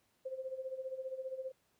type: tone with tremolo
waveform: sine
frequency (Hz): 523.3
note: C5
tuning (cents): 0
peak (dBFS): -36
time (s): 0.25-1.52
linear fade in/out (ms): 10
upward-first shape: sine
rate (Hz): 15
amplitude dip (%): 75
effects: pink hiss -75 dBFS RMS until 1.79 s + high-pass 80 Hz 12 dB/octave